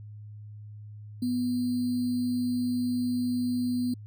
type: tone with sample-and-hold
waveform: sine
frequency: 246.9 Hz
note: B3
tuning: in tune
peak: -25 dBFS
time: 1.22-3.94 s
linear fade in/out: 5 ms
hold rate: 4410 Hz
effects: added 105 Hz sine -41 dBFS peak until 4.06 s